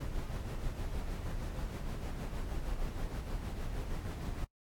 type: noise with tremolo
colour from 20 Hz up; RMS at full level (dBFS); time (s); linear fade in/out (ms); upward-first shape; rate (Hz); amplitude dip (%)
brown; -36; 0-4.45; 10; sine; 6.4; 40
effects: noise-tail reverb RT60 0.1 s tail -24 dB re dry + AAC 64 kbps